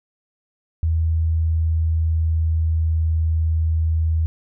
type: tone with pitch glide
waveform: sine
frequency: 81 to 80.44 Hz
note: E2 to E2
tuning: -30 to -42 cents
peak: -16 dBFS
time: 0.83-4.26 s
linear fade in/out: 0 ms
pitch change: -12 cents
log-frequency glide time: 0.99-3.01 s
effects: none